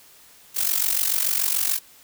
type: noise with amplitude modulation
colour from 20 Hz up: blue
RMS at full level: -19 dBFS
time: 0.54-1.8 s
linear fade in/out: 50 ms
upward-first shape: sine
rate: 46.9 Hz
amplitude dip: 80%
effects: white hiss -51 dBFS RMS until 2.03 s